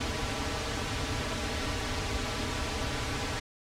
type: noise with comb filter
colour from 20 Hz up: pink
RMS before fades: -32 dBFS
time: 0-3.4 s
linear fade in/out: 10 ms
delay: 5.6 ms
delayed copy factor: -0.8
effects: low-pass 6000 Hz 12 dB/octave